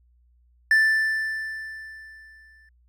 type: tone with exponential decay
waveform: triangle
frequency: 1765 Hz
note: A6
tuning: 5 cents sharp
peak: -12 dBFS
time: 0.71-2.69 s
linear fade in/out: 2 ms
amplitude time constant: 430 ms
effects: added 60 Hz sine -57 dBFS peak until 2.88 s